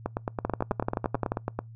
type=two click trains; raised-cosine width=1 ms; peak=-12 / -14 dBFS; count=11 / 15; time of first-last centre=0.45-1.32 / 0.06-1.59 s; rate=11.5 / 9.15 Hz; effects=noise-tail reverb RT60 0.2 s tail -26 dB re dry + added 113 Hz sine -43 dBFS peak until 1.75 s